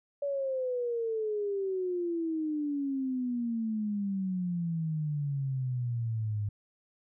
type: exponential sweep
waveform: sine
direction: down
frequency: 573 to 102.1 Hz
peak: -29 dBFS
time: 0.22-6.49 s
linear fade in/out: 5 ms
effects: none